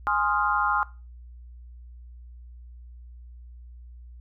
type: chord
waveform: sine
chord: F minor seventh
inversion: first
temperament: equal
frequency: 830.6 / 1046.5 / 1244.5 / 1396.9 Hz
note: Ab5 / C6 / Eb6 / F6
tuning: 0 / 0 / 0 / 0 cents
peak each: -27 dBFS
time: 0.07-0.83 s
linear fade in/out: 0 ms
effects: noise-tail reverb RT60 0.3 s tail -19 dB re dry + added 60 Hz sine -42 dBFS peak until 4.2 s